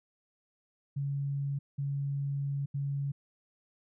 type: tone bursts at uneven times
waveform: sine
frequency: 140.2 Hz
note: C#3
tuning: 20 cents sharp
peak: -30 dBFS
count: 3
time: 0.96-1.59 / 1.78-2.66 / 2.74-3.12 s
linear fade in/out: 10 ms
effects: none